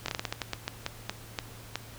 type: slowing click train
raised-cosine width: 0.2 ms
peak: -13 dBFS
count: 14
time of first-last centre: 0.06-1.756 s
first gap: 23 ms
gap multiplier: 1.26
effects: added 112 Hz sine -48 dBFS peak until 1.98 s + pink hiss -49 dBFS RMS until 1.98 s